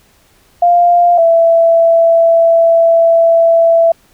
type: tone pair in turn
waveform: sine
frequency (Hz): 698.5 / 665.8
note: F5 / E5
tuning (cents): 0 / +17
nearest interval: minor second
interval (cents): 83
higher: first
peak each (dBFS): -5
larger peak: neither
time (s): 0.62-1.18 / 1.18-3.92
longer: second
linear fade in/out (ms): 5
effects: pink hiss -50 dBFS RMS until 4.13 s